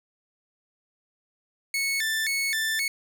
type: tone with vibrato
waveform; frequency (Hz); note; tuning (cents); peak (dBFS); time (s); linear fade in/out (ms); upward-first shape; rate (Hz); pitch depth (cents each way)
sawtooth; 1975.5; B6; 0; -21; 1.74-2.88; 2; square; 1.9; 190
effects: none